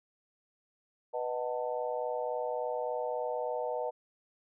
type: chord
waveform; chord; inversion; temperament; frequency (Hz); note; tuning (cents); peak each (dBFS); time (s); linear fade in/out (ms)
sine; B dominant seventh; none; just; 493.9 / 617.4 / 740.8 / 889; B4 / D#5 / F#5 / A5; 0 / -14 / +2 / +18; -35 / -36 / -40 / -39; 1.13-3.91; 20
effects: none